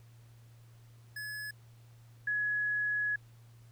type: tone pair in turn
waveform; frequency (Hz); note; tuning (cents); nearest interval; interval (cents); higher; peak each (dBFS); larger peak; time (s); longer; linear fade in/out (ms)
square / sine; 1701 / 1684.4; G#6 / G#6; +41 / +24; unison; 17; first; -39 / -29; second; 1.16-1.51 / 2.27-3.16; second; 5
effects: added 116 Hz sine -54 dBFS peak until 3.71 s + pink hiss -67 dBFS RMS until 3.71 s